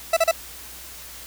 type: tone bursts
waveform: 40% pulse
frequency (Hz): 660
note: E5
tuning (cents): +2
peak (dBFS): -14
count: 3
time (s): 0.13-0.313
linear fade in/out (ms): 5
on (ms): 37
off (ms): 36
effects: added 60 Hz sine -49 dBFS peak until 1.26 s + white hiss -40 dBFS RMS until 1.26 s